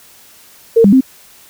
sine tone with pitch steps, 457.1 / 199 / 262.1 Hz, A#4 / G3 / C4, -34 / +26 / +3 cents, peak -4 dBFS, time 0.76-1.009 s, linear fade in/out 10 ms, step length 83 ms, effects white hiss -43 dBFS RMS until 1.49 s

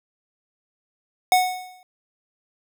square tone with exponential decay, 736 Hz, F#5, 9 cents flat, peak -12 dBFS, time 1.32-1.83 s, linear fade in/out 1 ms, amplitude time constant 110 ms, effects none

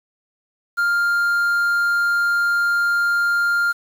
triangle tone with quantisation, 1400 Hz, F6, 4 cents sharp, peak -14 dBFS, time 0.77-3.73 s, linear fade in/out 20 ms, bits 7, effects none

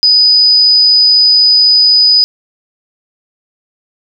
sine tone, 4978 Hz, D#8, in tune, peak -4 dBFS, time 0.03-2.24 s, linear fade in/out 0 ms, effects none

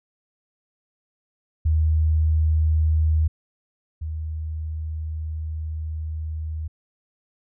sine tone pair in turn, 78.5 / 78.5 Hz, D#2 / D#2, +16 / +16 cents, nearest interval unison, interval 0 cents, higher neither, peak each -16 / -26 dBFS, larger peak first, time 1.65-3.28 / 4.01-6.68 s, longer second, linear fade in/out 10 ms, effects none

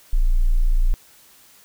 sine tone, 29.08 Hz, A#0, 3 cents flat, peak -13 dBFS, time 0.13-0.94 s, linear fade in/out 0 ms, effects white hiss -51 dBFS RMS until 1.64 s

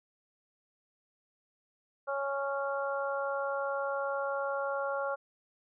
harmonic tone, 277.2 Hz, C#4, in tune, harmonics 2 / 3 / 4 / 5, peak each -33 / -39 / -39 / -37 dBFS, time 2.07-5.16 s, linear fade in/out 20 ms, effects none

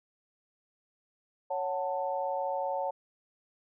sine chord, F# minor, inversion second, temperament just, 555 / 740 / 888 Hz, C#5 / F#5 / A5, +2 / 0 / +16 cents, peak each -33 / -35 / -34 dBFS, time 1.5-2.91 s, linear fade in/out 10 ms, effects none

